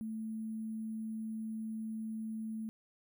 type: tone with sample-and-hold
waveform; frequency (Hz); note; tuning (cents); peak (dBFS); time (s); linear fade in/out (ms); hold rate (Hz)
sine; 220; A3; 0; -37; 0.01-2.69; 0; 11025
effects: none